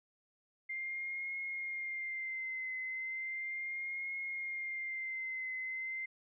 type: tone with vibrato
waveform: sine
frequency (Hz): 2100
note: C7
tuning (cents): +6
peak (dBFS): -37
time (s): 0.69-6.06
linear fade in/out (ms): 10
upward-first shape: triangle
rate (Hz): 0.36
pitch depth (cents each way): 47
effects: none